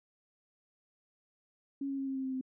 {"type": "tone with pitch steps", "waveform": "sine", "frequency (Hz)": [276.6, 273.7, 270.9, 268.1, 265.3, 262.6, 259.9], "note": ["C#4", "C#4", "C#4", "C4", "C4", "C4", "C4"], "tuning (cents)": [-4, -22, -40, 42, 24, 6, -11], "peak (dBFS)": -33, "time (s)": [1.81, 2.412], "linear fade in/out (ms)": 5, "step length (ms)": 86, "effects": []}